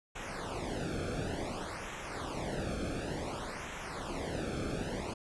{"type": "noise with flanger", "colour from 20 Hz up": "brown", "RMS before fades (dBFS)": -38, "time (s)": [0.15, 5.14], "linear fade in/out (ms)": 10, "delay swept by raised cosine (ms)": [0.21, 1.05], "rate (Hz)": 0.56, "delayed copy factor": -0.9, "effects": ["resampled to 24000 Hz"]}